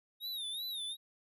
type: tone with vibrato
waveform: square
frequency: 3729 Hz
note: A#7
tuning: in tune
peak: -38 dBFS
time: 0.2-0.97 s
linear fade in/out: 50 ms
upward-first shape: sine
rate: 2.7 Hz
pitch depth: 120 cents each way
effects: none

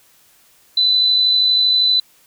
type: tone with amplitude modulation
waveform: sine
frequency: 4002 Hz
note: B7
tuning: 22 cents sharp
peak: -10 dBFS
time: 0.77-2 s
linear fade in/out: 5 ms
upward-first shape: sine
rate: 52.6 Hz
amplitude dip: 30%
effects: white hiss -53 dBFS RMS until 2.26 s

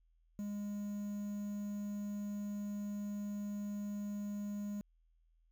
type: tone with quantisation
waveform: triangle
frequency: 205.3 Hz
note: G#3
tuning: 20 cents flat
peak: -36 dBFS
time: 0.39-4.81 s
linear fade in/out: 0 ms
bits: 10
effects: added 41 Hz sine -68 dBFS peak until 5.51 s

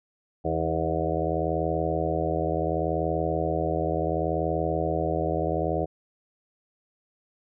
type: harmonic tone with a mistuned harmonic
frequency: 80.7 Hz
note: E2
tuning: 36 cents flat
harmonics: 1 / 2 / 4 / 5 / 6 / 7 / 8 / 9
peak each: -32 / -32 / -32 / -32 / -32 / -32 / -32 / -32 dBFS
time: 0.44-5.86 s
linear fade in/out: 20 ms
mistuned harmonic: 4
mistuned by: -31 cents
effects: none

